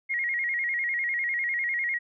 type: tone with vibrato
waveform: sine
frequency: 2022 Hz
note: B6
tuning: 40 cents sharp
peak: -25 dBFS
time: 0.09-1.99 s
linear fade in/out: 20 ms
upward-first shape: square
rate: 10 Hz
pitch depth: 100 cents each way
effects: none